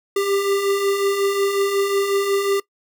square beating tone pair, 392.4 / 397.9 Hz, G4 / G4, +2 / +26 cents, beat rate 5.5 Hz, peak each -27 / -19 dBFS, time 0.16-2.6 s, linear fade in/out 5 ms, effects noise-tail reverb RT60 0.1 s tail -21 dB re dry

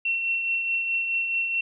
sine tone with tremolo, 2715 Hz, F7, 50 cents flat, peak -21 dBFS, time 0.05-1.61 s, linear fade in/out 5 ms, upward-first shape triangle, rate 4.7 Hz, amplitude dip 45%, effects none

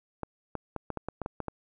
clicks, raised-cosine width 1 ms, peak -19 dBFS, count 10, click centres 0.233 / 0.553 / 0.763 / 0.903 / 0.973 / 1.086 / 1.217 / 1.261 / 1.403 / 1.483 s, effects none

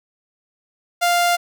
sawtooth tone, 698.5 Hz, F5, in tune, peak -11 dBFS, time 1.01-1.37 s, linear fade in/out 20 ms, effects none

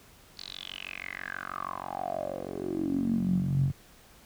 10% pulse tone with band-pass filter sweep, 46.25 Hz, F#1, in tune, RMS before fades -32 dBFS, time 0.37-3.72 s, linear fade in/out 10 ms, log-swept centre 4500 to 120 Hz, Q 8.1, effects pink hiss -56 dBFS RMS until 4.25 s

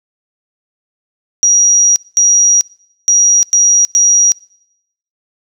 sine tone bursts at uneven times, 5750 Hz, F8, 50 cents sharp, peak -5 dBFS, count 5, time 1.43-1.96 / 2.17-2.61 / 3.08-3.43 / 3.53-3.85 / 3.95-4.32 s, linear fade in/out 0 ms, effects noise-tail reverb RT60 0.8 s tail -25 dB re dry

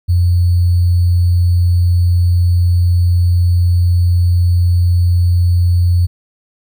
sine tone with sample-and-hold, 88 Hz, F2, 14 cents sharp, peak -8 dBFS, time 0.08-6.07 s, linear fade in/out 20 ms, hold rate 4410 Hz, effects none

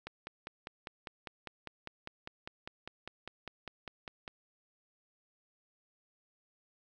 click train, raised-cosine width 0.3 ms, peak -25 dBFS, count 22, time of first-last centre 0.07-4.278 s, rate 4.99 Hz, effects none

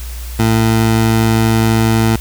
20% pulse tone, 112.2 Hz, A2, 34 cents sharp, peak -5 dBFS, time 0.39-2.16 s, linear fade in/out 5 ms, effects added 60 Hz sine -23 dBFS peak until 2.2 s + white hiss -34 dBFS RMS until 2.2 s

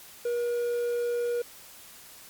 triangle tone, 478.6 Hz, A#4, 46 cents sharp, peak -24 dBFS, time 0.25-1.42 s, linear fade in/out 5 ms, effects white hiss -49 dBFS RMS until 2.29 s + Opus 48 kbps

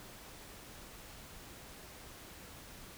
silence, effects pink hiss -52 dBFS RMS until 2.97 s

